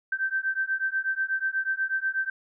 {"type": "beating tone pair", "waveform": "sine", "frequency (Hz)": [1552, 1560.2], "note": ["G6", "G6"], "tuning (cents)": [-18, -9], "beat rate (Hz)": 8.2, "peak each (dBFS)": -28, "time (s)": [0.12, 2.3], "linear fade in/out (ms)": 5, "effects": []}